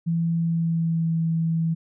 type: tone with pitch glide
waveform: sine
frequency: 166.8 to 163.75 Hz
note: E3 to E3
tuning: +21 to -11 cents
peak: -20 dBFS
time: 0.06-1.75 s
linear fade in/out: 20 ms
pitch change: -32 cents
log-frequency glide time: 0.38-1.15 s
effects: none